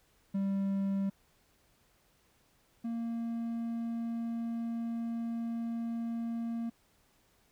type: tone pair in turn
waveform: triangle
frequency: 196 / 231.3 Hz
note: G3 / A#3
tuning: 0 / -13 cents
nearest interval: minor third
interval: 287 cents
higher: second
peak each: -27 / -31 dBFS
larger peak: first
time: 0.34-1.1 / 2.84-6.7 s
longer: second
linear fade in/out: 10 ms
effects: pink hiss -69 dBFS RMS until 7.51 s